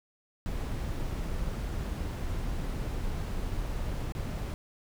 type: noise with dropouts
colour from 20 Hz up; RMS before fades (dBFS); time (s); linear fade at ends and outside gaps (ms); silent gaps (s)
brown; -33; 0.46-4.54; 0; 4.122-4.151
effects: none